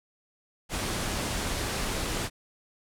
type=low-pass noise; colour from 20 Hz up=pink; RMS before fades=-31 dBFS; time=0.69-2.3 s; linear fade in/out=50 ms; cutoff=11000 Hz; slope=24 dB/octave; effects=none